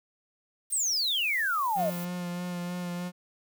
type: noise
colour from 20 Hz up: violet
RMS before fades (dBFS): -42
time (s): 0.7-2.05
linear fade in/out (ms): 5
type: exponential sweep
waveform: sine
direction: down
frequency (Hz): 8780 to 587.3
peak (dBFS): -25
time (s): 0.72-1.9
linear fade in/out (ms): 5
type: tone with vibrato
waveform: 45% pulse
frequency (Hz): 176.8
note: F3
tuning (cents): +22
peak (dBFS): -32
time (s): 1.75-3.12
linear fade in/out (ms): 50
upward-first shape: sine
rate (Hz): 3.2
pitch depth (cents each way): 19
effects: none